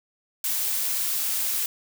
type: noise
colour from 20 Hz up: blue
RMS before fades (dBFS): -26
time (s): 0.44-1.66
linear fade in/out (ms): 2
effects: none